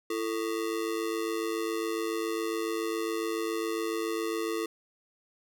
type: ring-modulated tone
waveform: square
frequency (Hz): 390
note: G4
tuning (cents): -9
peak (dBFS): -27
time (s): 0.1-4.66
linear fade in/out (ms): 5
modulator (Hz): 53.6
effects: none